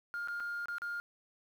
sine tone with dropouts, 1411 Hz, F6, 17 cents sharp, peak -34 dBFS, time 0.14-1 s, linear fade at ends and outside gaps 0 ms, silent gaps 0.275-0.284 / 0.4-0.404 / 0.657-0.684 / 0.783-0.819 s, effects tanh soft clip ceiling -33 dBFS + 10-bit

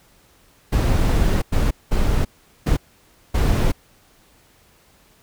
brown noise bursts at uneven times, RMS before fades -17 dBFS, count 5, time 0.72-1.42 / 1.52-1.71 / 1.91-2.25 / 2.66-2.77 / 3.34-3.72 s, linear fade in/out 10 ms, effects pink hiss -55 dBFS RMS until 5.22 s

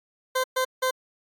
20% pulse tone bursts at uneven times, 516 Hz, C5, 24 cents flat, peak -17 dBFS, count 3, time 0.35-0.44 / 0.56-0.65 / 0.82-0.91 s, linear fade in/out 10 ms, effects AAC 64 kbps

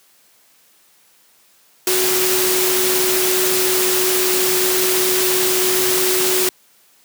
sine tone in noise, 370 Hz, F#4, in tune, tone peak -19 dBFS, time 1.87-6.49 s, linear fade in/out 2 ms, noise white, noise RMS -18 dBFS, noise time 1.87-6.49 s, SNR -4 dB, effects white hiss -54 dBFS RMS until 7.04 s + high-pass 150 Hz 12 dB/octave

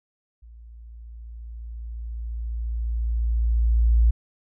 sine tone with level ramp, 57.2 Hz, A#1, 32 cents flat, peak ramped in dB -43 to -13 dBFS, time 0.42-4.11 s, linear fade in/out 10 ms, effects none

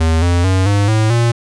square tone with pitch steps, 80.9 / 87.21 / 94.01 / 101.34 / 109.24 / 117.76 Hz, E2 / F2 / F#2 / G#2 / A2 / A#2, -32 / -2 / +28 / -42 / -12 / +18 cents, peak -11 dBFS, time 0-1.32 s, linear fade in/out 10 ms, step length 220 ms, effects resampled to 22050 Hz

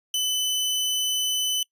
sawtooth tone, 3013 Hz, F#7, 31 cents sharp, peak -19 dBFS, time 0.14-1.63 s, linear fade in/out 2 ms, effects noise-tail reverb RT60 0.1 s tail -25 dB re dry + resampled to 32000 Hz

